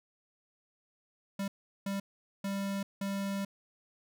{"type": "tone bursts at uneven times", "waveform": "square", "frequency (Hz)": 197.4, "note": "G3", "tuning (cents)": 12, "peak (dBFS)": -33, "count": 4, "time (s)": [[1.39, 1.48], [1.86, 2], [2.44, 2.83], [3.01, 3.45]], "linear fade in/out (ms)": 5, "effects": []}